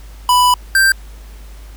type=tone pair in turn; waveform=square; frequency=991 / 1573.1 Hz; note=B5 / G6; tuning=+6 / +6 cents; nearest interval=minor sixth; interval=800 cents; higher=second; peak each=-9 dBFS; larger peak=neither; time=0.29-0.54 / 0.75-0.92 s; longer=first; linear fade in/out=2 ms; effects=added 51 Hz sine -32 dBFS peak until 1.76 s + pink hiss -45 dBFS RMS until 1.76 s